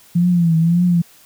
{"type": "tone with vibrato", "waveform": "sine", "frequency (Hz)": 170, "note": "F3", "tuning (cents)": -46, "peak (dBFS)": -11, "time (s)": [0.15, 1.02], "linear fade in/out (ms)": 10, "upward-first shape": "triangle", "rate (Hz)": 1.8, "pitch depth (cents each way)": 98, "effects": ["white hiss -48 dBFS RMS until 1.25 s"]}